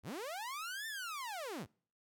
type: linear two-way sweep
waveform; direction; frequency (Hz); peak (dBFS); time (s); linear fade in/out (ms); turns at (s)
sawtooth; up then down; 63.8 to 1811 to 63.8; -37; 0.03-1.67; 50; 0.87
effects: noise-tail reverb RT60 0.5 s tail -26 dB re dry